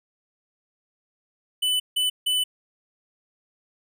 square tone bursts at uneven times, 2997 Hz, F#7, 22 cents sharp, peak -21 dBFS, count 3, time 1.62-1.8 / 1.96-2.1 / 2.26-2.44 s, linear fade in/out 10 ms, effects none

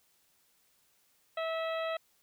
harmonic tone, 650 Hz, E5, 24 cents flat, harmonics 1 / 2 / 3 / 4 / 5 / 6, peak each -33 / -39 / -43 / -45 / -47 / -49 dBFS, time 1.37-1.97 s, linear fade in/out 5 ms, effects white hiss -70 dBFS RMS until 2.22 s

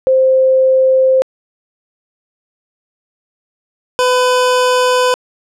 sine / 25% pulse tone pair in turn, 523.3 / 502.2 Hz, C5 / B4, 0 / +29 cents, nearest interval minor second, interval 71 cents, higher first, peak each -7 / -6 dBFS, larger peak second, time 0.07-1.22 / 3.99-5.14 s, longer neither, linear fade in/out 0 ms, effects low-pass 9000 Hz 12 dB/octave

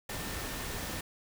sine tone in noise, 1800 Hz, A6, 39 cents sharp, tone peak -49 dBFS, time 0.09-1.01 s, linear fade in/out 5 ms, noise pink, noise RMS -38 dBFS, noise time 0.09-1.01 s, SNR -14 dB, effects none

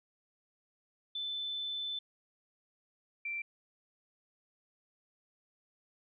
sine tone pair in turn, 3520 / 2349 Hz, A7 / D7, 0 / 0 cents, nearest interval perfect fifth, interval 700 cents, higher first, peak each -35 / -35 dBFS, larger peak neither, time 1.15-1.99 / 3.25-3.42 s, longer first, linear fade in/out 5 ms, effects none

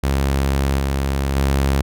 sawtooth tone with level steps, 68.4 Hz, C#2, 23 cents flat, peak -12 / -14 / -11 dBFS, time 0.03-1.82 s, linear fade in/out 10 ms, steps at 0.79 / 1.36 s, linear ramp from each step 5 ms, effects none

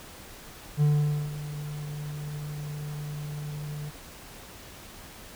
triangle tone with ADSR envelope, 148.1 Hz, D3, 15 cents sharp, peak -16 dBFS, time 0.77-3.91 s, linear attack 48 ms, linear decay 480 ms, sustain -15 dB, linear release 27 ms, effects pink hiss -46 dBFS RMS until 5.35 s

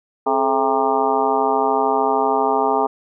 harmonic tone with a mistuned harmonic, 133 Hz, C3, 29 cents sharp, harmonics 2 / 3 / 4 / 5 / 6 / 7 / 8 / 9, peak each -26 / -21 / -32 / -24 / -20 / -22 / -28 / -25 dBFS, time 0.26-2.87 s, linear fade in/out 10 ms, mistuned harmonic 3, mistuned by +110 cents, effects none

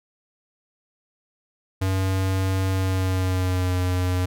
square tone with pitch glide, 95 to 90.87 Hz, F#2 to F#2, +46 to -31 cents, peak -21 dBFS, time 1.81-4.26 s, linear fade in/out 10 ms, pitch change -77 cents, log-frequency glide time 2.7-3.76 s, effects none

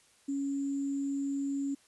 sine tone with sample-and-hold, 277.7 Hz, C#4, 3 cents sharp, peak -30 dBFS, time 0.28-1.75 s, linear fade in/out 10 ms, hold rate 7350 Hz, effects white hiss -64 dBFS RMS until 1.87 s + resampled to 24000 Hz

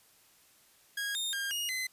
sawtooth tone with pitch steps, 1641 / 3664 / 1609 / 2868 / 2041 Hz, G#6 / A#7 / G6 / F7 / C7, -21 / -31 / +45 / +45 / -44 cents, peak -29 dBFS, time 0.97-1.87 s, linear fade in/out 5 ms, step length 180 ms, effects white hiss -63 dBFS RMS until 1.92 s + resampled to 32000 Hz

